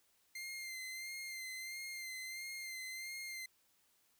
sawtooth tone with vibrato, 2093 Hz, C7, in tune, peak -40 dBFS, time 0.35-3.46 s, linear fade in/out 5 ms, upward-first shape sine, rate 1.5 Hz, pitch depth 35 cents each way, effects white hiss -74 dBFS RMS until 4.19 s

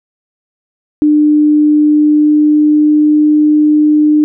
sine tone with pitch glide, 300 to 301.7 Hz, D4 to D4, +37 to +47 cents, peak -5 dBFS, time 1.02-4.24 s, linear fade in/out 0 ms, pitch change +10 cents, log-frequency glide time 1.91-3.32 s, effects none

